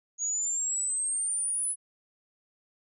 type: exponential sweep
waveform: sine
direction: up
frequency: 6645 to 10210 Hz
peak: -27 dBFS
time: 0.18-1.76 s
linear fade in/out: 50 ms
effects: none